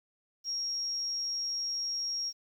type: tone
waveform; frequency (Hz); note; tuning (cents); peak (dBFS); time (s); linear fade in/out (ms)
sine; 5588; F8; 0; -31; 0.44-2.33; 50
effects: 10-bit